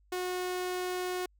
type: tone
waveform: sawtooth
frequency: 363.7 Hz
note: F#4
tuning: 30 cents flat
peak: -28 dBFS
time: 0.12-1.26 s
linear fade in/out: 5 ms
effects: added 50 Hz sine -62 dBFS peak until 1.39 s